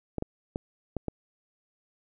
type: clicks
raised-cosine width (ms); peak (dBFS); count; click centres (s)
2; -17; 5; 0.183 / 0.224 / 0.559 / 0.967 / 1.083
effects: none